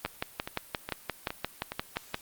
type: two click trains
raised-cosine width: 0.3 ms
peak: -13 / -18 dBFS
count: 13 / 5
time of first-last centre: 0.05-2.144 / 0.06-1.72 s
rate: 5.73 / 2.41 Hz
effects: white hiss -52 dBFS RMS until 2.21 s + Opus 32 kbps